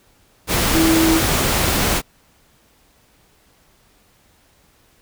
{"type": "tone in noise", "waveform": "sine", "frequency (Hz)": 324.5, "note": "E4", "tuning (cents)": -27, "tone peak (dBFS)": -13, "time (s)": [0.72, 1.22], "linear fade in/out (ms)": 50, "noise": "pink", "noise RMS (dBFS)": -18, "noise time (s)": [0.47, 2.02], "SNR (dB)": 2, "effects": ["pink hiss -56 dBFS RMS until 5.01 s"]}